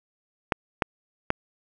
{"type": "clicks", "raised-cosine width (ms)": 0.5, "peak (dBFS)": -6, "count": 3, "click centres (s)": [0.522, 0.822, 1.304], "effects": []}